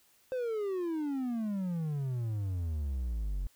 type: exponential sweep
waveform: triangle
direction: down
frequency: 523.3 to 44.06 Hz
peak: -29 dBFS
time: 0.32-3.47 s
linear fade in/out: 0 ms
effects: white hiss -66 dBFS RMS until 3.55 s